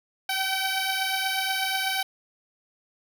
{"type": "beating tone pair", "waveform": "10% pulse", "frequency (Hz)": [765, 773.2], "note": ["G5", "G5"], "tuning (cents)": [-42, -24], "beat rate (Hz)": 8.2, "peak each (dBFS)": [-18, -22], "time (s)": [0.29, 2.03], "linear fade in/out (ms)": 5, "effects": []}